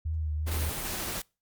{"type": "tone with vibrato", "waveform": "sine", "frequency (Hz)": 77.78, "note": "D#2", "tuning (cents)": 0, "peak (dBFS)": -28, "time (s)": [0.05, 0.7], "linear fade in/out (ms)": 10, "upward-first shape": "triangle", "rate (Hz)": 2.6, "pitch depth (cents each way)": 50}
{"type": "noise with tremolo", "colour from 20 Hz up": "pink", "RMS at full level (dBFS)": -36, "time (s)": [0.46, 1.21], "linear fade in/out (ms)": 20, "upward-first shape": "square", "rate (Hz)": 13, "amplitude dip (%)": 25}
{"type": "high-pass noise", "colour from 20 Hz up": "white", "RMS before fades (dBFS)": -37, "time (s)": [0.51, 1.22], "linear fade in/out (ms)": 5, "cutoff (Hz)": 210, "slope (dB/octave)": 24}
{"effects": ["noise-tail reverb RT60 0.3 s tail -26 dB re dry", "Opus 48 kbps"]}